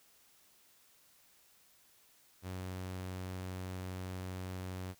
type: tone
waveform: sawtooth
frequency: 92.5 Hz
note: F#2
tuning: in tune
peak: -36 dBFS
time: 2.42-4.95 s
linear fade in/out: 50 ms
effects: white hiss -66 dBFS RMS until 4.99 s